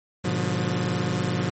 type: chord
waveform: sawtooth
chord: G# diminished seventh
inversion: none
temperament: just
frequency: 103.83 / 124.59 / 149.51 / 179.41 Hz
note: G#2 / B2 / D3 / F3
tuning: 0 / +16 / +31 / +47 cents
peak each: -26 / -25 / -26 / -23 dBFS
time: 0.24-1.5 s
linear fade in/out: 10 ms
effects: MP3 32 kbps